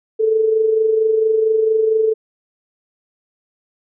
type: tone with amplitude modulation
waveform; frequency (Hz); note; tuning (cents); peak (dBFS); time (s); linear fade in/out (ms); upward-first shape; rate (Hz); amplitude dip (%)
sine; 440; A4; 0; -10; 0.19-2.14; 20; sine; 24.4; 50
effects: none